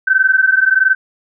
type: tone pair together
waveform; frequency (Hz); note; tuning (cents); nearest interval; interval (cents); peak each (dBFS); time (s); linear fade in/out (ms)
sine; 1526 / 1547.3; G6 / G6; -47 / -23; unison; 24; -12; 0.07-0.95; 10
effects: none